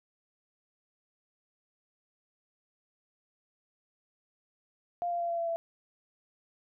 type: tone with pitch steps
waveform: sine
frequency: 698.5 / 692.5 / 686.5 / 680.6 / 674.7 / 668.9 Hz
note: F5 / F5 / F5 / F5 / E5 / E5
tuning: 0 / -15 / -30 / -45 / +40 / +25 cents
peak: -29 dBFS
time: 5.02-5.56 s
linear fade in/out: 0 ms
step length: 90 ms
effects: none